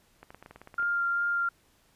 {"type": "clicks", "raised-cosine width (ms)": 0.5, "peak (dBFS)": -31, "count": 12, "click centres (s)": [0.23, 0.305, 0.346, 0.426, 0.461, 0.51, 0.56, 0.616, 0.674, 0.742, 0.797, 0.827]}
{"type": "tone with vibrato", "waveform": "sine", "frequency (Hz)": 1396, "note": "F6", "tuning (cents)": -1, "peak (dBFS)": -25, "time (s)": [0.78, 1.49], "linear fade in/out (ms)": 5, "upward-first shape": "sine", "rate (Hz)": 2.6, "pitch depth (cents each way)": 10}
{"effects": ["pink hiss -65 dBFS RMS until 1.95 s", "resampled to 32000 Hz"]}